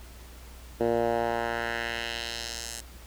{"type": "tone with band-pass filter sweep", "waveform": "10% pulse", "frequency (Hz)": 116.9, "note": "A#2", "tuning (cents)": 5, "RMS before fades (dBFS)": -30, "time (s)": [0.8, 2.81], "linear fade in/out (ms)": 10, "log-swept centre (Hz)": [430, 8400], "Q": 1.4, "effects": ["added 60 Hz sine -45 dBFS peak until 3.06 s", "pink hiss -51 dBFS RMS until 3.06 s"]}